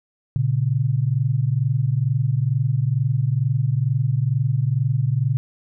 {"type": "tone pair together", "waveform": "sine", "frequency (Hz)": [117.39, 139.6], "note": ["A#2", "C#3"], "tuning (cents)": [13, 13], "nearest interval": "minor third", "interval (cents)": 300, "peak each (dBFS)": -20, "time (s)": [0.36, 5.37], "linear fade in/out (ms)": 0, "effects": []}